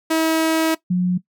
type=tone pair in turn; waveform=sawtooth / sine; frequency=321.4 / 180.38 Hz; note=E4 / F#3; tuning=-44 / -44 cents; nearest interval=minor seventh; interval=1000 cents; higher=first; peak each=-12 / -15 dBFS; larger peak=first; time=0.1-0.75 / 0.9-1.18 s; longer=first; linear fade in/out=10 ms; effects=noise-tail reverb RT60 0.1 s tail -18 dB re dry